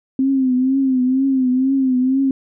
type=tone with vibrato; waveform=sine; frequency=261.6 Hz; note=C4; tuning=in tune; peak=-13 dBFS; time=0.19-2.31 s; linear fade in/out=2 ms; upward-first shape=triangle; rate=2.1 Hz; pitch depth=81 cents each way; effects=none